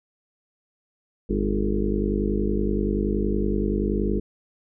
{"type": "harmonic tone with a mistuned harmonic", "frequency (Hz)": 50.6, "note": "G#1", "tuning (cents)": -44, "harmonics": [1, 2, 3, 4, 5, 6, 7, 8, 9], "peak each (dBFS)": [-26, -35, -37, -26, -35, -30, -29, -30, -34], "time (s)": [1.29, 4.2], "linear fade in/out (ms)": 10, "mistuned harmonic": 8, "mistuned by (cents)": 39, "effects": []}